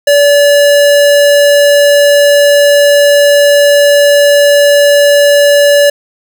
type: tone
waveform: square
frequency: 575 Hz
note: D5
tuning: 37 cents flat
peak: -4 dBFS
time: 0.07-5.9 s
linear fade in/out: 5 ms
effects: none